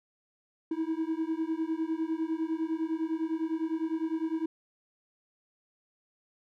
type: beating tone pair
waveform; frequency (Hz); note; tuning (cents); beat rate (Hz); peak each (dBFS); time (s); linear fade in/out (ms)
triangle; 317.3 / 327.2; D#4 / E4; +34 / -13; 9.9; -30; 0.71-4.46; 5
effects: none